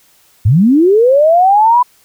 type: linear sweep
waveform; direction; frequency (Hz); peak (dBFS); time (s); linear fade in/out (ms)
sine; up; 88.2 to 1003; -5; 0.45-1.83; 10
effects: white hiss -50 dBFS RMS until 2.04 s